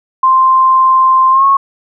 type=tone with pitch glide; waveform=sine; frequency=1046.5 to 1096.6 Hz; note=C6 to C#6; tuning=0 to -19 cents; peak=-5 dBFS; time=0.23-1.57 s; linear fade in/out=5 ms; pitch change=+81 cents; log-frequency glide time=1.31-1.45 s; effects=none